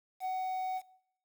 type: tone with quantisation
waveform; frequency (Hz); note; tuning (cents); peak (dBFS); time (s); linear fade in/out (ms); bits
triangle; 747; F#5; +16; -30; 0.2-0.82; 50; 9
effects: noise-tail reverb RT60 0.7 s tail -21 dB re dry